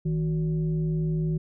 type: tone with frequency modulation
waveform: sine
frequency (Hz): 158.5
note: D#3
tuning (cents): +32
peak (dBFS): -23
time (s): 0.05-1.38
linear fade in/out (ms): 10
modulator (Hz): 210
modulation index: 0.5
effects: none